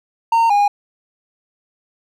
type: tone pair in turn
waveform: triangle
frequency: 917 / 817 Hz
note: A#5 / G#5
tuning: -29 / -29 cents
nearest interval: major second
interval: 200 cents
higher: first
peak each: -9 dBFS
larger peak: neither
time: 0.32-0.5 / 0.5-0.68 s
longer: neither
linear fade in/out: 5 ms
effects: none